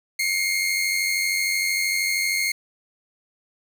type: tone pair together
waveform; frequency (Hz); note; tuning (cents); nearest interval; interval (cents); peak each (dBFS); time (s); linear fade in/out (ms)
sawtooth; 2124 / 2217; C7 / C#7; +25 / 0; minor second; 75; -19 / -23; 0.19-2.52; 5
effects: none

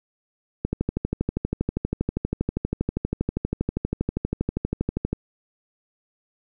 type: click train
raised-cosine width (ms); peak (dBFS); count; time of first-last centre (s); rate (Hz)
3; -10; 57; 0.65-5.13; 12.5
effects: none

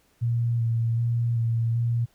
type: tone with vibrato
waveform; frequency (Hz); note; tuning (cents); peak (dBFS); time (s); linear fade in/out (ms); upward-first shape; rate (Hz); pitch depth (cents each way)
sine; 116.5; A#2; -1; -21; 0.21-2.06; 20; square; 1.3; 19
effects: pink hiss -64 dBFS RMS until 2.14 s

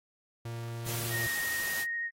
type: tone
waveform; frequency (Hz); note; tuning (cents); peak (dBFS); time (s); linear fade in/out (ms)
45% pulse; 116.54; A#2; 0; -36; 0.45-1.27; 5
type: noise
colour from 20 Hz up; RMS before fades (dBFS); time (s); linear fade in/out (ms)
white; -37; 0.84-1.86; 50
type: tone with vibrato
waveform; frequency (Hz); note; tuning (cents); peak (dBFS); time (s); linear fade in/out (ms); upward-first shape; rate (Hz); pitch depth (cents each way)
sine; 1864.7; A#6; 0; -31; 1.1-2.11; 50; triangle; 12; 13
effects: AAC 48 kbps

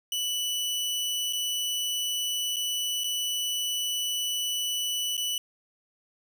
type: tone with dropouts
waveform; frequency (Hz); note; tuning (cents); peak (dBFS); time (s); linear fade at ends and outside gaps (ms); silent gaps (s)
sawtooth; 2968; F#7; +5; -24; 0.12-5.38; 2; 1.327-1.332 / 2.561-2.566 / 3.037-3.042 / 5.169-5.177
effects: none

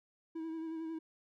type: tone with vibrato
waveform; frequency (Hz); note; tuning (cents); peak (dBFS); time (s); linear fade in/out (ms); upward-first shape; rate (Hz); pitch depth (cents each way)
triangle; 323.5; E4; -32; -36; 0.35-0.99; 10; sine; 11; 29
effects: none

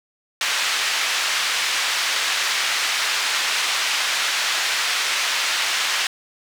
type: band-pass noise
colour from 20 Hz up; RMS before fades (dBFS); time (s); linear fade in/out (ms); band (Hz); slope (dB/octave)
pink; -22; 0.41-6.07; 2; 1600 to 5600; 12
effects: none

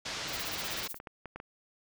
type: low-pass noise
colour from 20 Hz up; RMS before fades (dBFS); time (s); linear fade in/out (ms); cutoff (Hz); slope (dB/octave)
white; -38; 0.05-0.88; 10; 5700; 24
type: noise with tremolo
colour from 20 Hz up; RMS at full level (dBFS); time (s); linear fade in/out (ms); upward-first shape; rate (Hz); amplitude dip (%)
violet; -38; 0.27-0.99; 50; sine; 16; 95
type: clicks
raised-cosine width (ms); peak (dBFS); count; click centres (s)
0.5; -27; 8; 0.713 / 0.785 / 0.944 / 1.001 / 1.072 / 1.257 / 1.36 / 1.401
effects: none

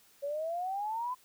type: exponential sweep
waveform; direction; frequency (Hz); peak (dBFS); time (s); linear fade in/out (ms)
sine; up; 554.4 to 1024; -32; 0.22-1.15; 20
effects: white hiss -63 dBFS RMS until 1.24 s

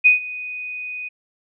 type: tone with ADSR envelope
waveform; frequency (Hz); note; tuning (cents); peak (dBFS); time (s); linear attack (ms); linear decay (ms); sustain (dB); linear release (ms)
sine; 2489; D#7; 0; -7; 0.04-1.09; 22; 130; -20; 15
effects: none

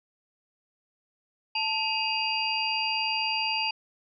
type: tone cluster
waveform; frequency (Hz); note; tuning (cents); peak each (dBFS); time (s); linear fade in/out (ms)
sine; 878 / 2527 / 2819 / 4749; A5 / D#7 / F7 / D8; -4 / +26 / +16 / +18; -31; 1.55-3.71; 5
effects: none

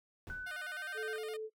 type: noise with exponential decay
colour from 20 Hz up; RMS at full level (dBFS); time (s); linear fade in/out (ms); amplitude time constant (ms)
brown; -41; 0.27-0.59; 0; 68
type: tone with pitch glide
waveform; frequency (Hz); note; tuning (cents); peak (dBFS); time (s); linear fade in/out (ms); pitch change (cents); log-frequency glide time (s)
sine; 1498 to 1549; F#6 to G6; +21 to -21; -40; 0.3-1.16; 0; +58; 0.74-0.84
type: tone with vibrato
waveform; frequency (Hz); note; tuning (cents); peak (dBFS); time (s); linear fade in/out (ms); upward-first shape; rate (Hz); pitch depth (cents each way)
10% pulse; 659.3; E5; 0; -38; 0.46-1.37; 10; square; 9.7; 130
type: tone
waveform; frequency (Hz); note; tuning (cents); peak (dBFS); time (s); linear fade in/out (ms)
sine; 436.6; A4; -13; -38; 0.94-1.5; 50
effects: noise-tail reverb RT60 0.1 s tail -24 dB re dry

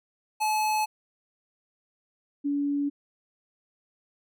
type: tone pair in turn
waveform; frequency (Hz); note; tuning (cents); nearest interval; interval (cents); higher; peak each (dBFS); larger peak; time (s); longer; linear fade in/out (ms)
square / sine; 859 / 285.5; A5 / D4; -42 / -49; octave + perfect fifth; 1907; first; -24; neither; 0.4-0.86 / 2.44-2.9; neither; 20
effects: none

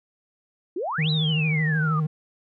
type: exponential two-way sweep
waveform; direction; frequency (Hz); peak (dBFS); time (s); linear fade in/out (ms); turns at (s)
sine; up then down; 319.5 to 4024 to 1169; -25; 0.76-2; 5; 1.1
type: tone with vibrato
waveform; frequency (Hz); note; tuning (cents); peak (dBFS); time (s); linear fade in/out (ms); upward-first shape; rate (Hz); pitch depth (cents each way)
triangle; 155.56; D#3; 0; -19; 0.98-2.07; 10; sine; 13; 48
effects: none

